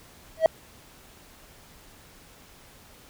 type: tone with exponential growth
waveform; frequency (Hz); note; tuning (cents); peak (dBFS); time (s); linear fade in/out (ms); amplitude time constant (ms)
triangle; 644; E5; -41; -7; 0.37-0.46; 1; 18
effects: tanh soft clip ceiling -5 dBFS + pink hiss -52 dBFS RMS until 3.09 s